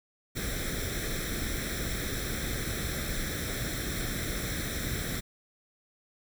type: noise with comb filter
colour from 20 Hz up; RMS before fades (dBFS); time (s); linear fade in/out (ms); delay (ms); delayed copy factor
pink; -33; 0.35-5.21; 20; 0.53; +0.8
effects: none